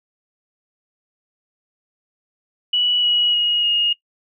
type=tone with pitch steps; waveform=sine; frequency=2943 / 2914 / 2886 / 2858 Hz; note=F#7 / F#7 / F#7 / F7; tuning=-10 / -27 / -44 / +39 cents; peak=-15 dBFS; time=2.73-3.93 s; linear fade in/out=5 ms; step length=300 ms; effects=noise-tail reverb RT60 0.1 s tail -18 dB re dry